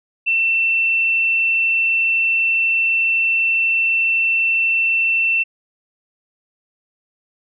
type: tone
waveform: sine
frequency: 2687 Hz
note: E7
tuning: 33 cents sharp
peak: -14 dBFS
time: 0.26-5.44 s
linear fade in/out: 20 ms
effects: none